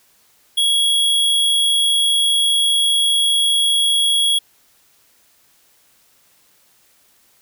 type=tone; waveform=square; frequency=3325 Hz; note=G#7; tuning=1 cent sharp; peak=-14 dBFS; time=0.57-4.39 s; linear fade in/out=10 ms; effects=white hiss -56 dBFS RMS until 7.41 s